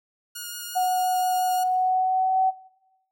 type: tone with vibrato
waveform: 5% pulse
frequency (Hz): 1434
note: F6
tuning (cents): +45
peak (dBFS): -22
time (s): 0.35-1.64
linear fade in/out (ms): 10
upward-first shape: triangle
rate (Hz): 5.7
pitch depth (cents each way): 11
type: tone with pitch glide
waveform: sine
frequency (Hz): 736 to 756.7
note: F#5 to F#5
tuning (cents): -9 to +39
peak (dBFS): -19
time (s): 0.75-2.51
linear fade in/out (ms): 20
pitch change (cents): +48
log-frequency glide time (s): 1.58-2.4
effects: noise-tail reverb RT60 0.9 s tail -18 dB re dry